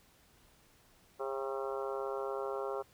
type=harmonic tone with a mistuned harmonic; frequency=135.4 Hz; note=C#3; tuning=40 cents flat; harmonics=3 / 4 / 5 / 6 / 7 / 8 / 9 / 10; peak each=-38 / -40 / -46 / -45 / -48 / -46 / -50 / -47 dBFS; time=1.19-2.83 s; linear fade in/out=20 ms; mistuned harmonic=6; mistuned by=-37 cents; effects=pink hiss -65 dBFS RMS until 2.93 s